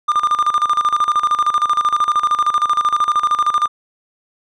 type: tone with tremolo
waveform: triangle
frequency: 1202 Hz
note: D6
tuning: 40 cents sharp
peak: -9 dBFS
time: 0.08-3.68 s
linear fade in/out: 10 ms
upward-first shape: square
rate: 13 Hz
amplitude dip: 75%
effects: resampled to 24000 Hz